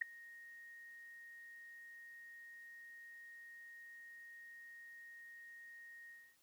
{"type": "tone with ADSR envelope", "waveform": "sine", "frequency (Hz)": 1864.7, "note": "A#6", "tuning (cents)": 0, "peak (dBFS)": -29, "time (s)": [0.01, 6.37], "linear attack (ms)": 10, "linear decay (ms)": 3, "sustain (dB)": -24, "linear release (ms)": 270, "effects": ["white hiss -74 dBFS RMS until 6.42 s"]}